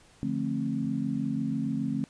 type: chord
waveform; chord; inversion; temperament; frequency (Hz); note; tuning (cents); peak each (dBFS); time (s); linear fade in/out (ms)
sine; D minor seventh; none; equal with one note detuned; 146.83 / 174.61 / 220 / 266.5; D3 / F3 / A3 / C4; 0 / 0 / 0 / +32; -34 / -37 / -31 / -31; 0.23-2.04; 0
effects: pink hiss -58 dBFS RMS until 2.09 s + resampled to 22050 Hz